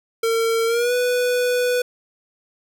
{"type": "tone with pitch glide", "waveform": "square", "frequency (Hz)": [455.4, 493.8], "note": ["A#4", "B4"], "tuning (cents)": [-40, 0], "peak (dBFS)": -18, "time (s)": [0.23, 1.82], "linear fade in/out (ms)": 5, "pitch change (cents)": 140, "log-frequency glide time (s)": [0.66, 0.93], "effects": []}